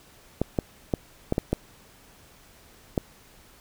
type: clicks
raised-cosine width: 2 ms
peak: -9 dBFS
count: 7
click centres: 0.416 / 0.588 / 0.938 / 1.324 / 1.381 / 1.53 / 2.978 s
effects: pink hiss -54 dBFS RMS until 3.6 s